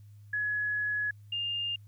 sine tone pair in turn, 1689 / 2812 Hz, G#6 / F7, +29 / +11 cents, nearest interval major sixth, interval 882 cents, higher second, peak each -28 / -30 dBFS, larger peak first, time 0.33-1.11 / 1.32-1.76 s, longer first, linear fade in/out 5 ms, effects added 103 Hz sine -49 dBFS peak until 1.87 s + white hiss -73 dBFS RMS until 1.87 s

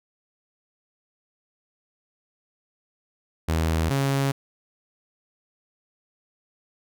sawtooth tone pair in turn, 80.7 / 137.5 Hz, E2 / C#3, -36 / -14 cents, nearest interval major sixth, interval 922 cents, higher second, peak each -17 dBFS, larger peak neither, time 3.48-3.9 / 3.9-4.32 s, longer neither, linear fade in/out 10 ms, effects none

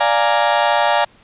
35% pulse chord, Bb dominant seventh, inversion first, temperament equal, 587.3 / 698.5 / 830.6 / 932.3 Hz, D5 / F5 / Ab5 / Bb5, 0 / 0 / 0 / 0 cents, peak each -17 dBFS, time 0-1.05 s, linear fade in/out 10 ms, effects pink hiss -50 dBFS RMS until 1.23 s + resampled to 8000 Hz

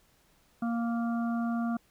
harmonic tone, 233.1 Hz, A#3, in tune, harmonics 1 / 3 / 5 / 6, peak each -28 / -38 / -42 / -44 dBFS, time 0.62-1.77 s, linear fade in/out 5 ms, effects pink hiss -66 dBFS RMS until 1.9 s

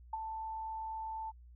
sine tone with ADSR envelope, 884 Hz, A5, 8 cents sharp, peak -32 dBFS, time 0.13-1.32 s, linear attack 5 ms, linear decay 25 ms, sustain -6 dB, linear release 30 ms, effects added 60 Hz sine -53 dBFS peak until 1.55 s

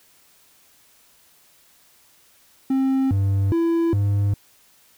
triangle tone with pitch steps, 266.3 / 98.2 / 334 / 100.9 Hz, C4 / G2 / E4 / G#2, +31 / +4 / +23 / -49 cents, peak -15 dBFS, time 2.7-4.34 s, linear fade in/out 5 ms, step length 410 ms, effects white hiss -56 dBFS RMS until 4.97 s

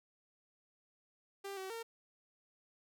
sawtooth tone with pitch steps, 395.4 / 380.2 / 458 Hz, G4 / F#4 / A#4, +15 / +47 / -31 cents, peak -38 dBFS, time 1.44-1.83 s, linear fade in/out 10 ms, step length 130 ms, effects none

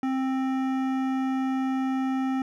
sine tone with hard clipping, 263.5 Hz, C4, 12 cents sharp, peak -26 dBFS, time 0.03-2.42 s, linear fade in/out 2 ms, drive 14 dB, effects none

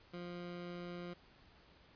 20% pulse tone, 175.5 Hz, F3, 9 cents sharp, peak -39 dBFS, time 0.13-1.14 s, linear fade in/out 10 ms, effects pink hiss -64 dBFS RMS until 1.95 s + resampled to 11025 Hz

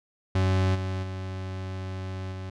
40% pulse tone with level steps, 94.1 Hz, F#2, 30 cents sharp, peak -20 / -27 / -31 / -33 dBFS, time 0.35-2.5 s, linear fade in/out 5 ms, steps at 0.74 / 1.02 / 2.31 s, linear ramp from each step 20 ms, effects low-pass 5000 Hz 12 dB/octave

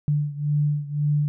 sine beating tone pair, 146.83 / 148.73 Hz, D3 / D3, 0 / +22 cents, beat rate 1.9 Hz, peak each -22 / -25 dBFS, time 0.08-1.28 s, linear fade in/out 0 ms, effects none

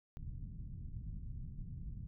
pink low-pass noise, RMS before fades -45 dBFS, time 0.17-2.07 s, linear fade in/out 0 ms, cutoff 170 Hz, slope 24 dB/octave, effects none

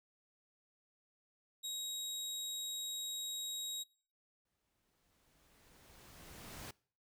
25% pulse tone, 3800 Hz, A#7, 33 cents sharp, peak -36 dBFS, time 1.63-3.84 s, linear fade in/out 20 ms
pink noise with exponential growth, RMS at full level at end -47 dBFS, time 4.45-6.71 s, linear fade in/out 5 ms, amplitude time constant 490 ms
effects noise-tail reverb RT60 0.5 s tail -24 dB re dry

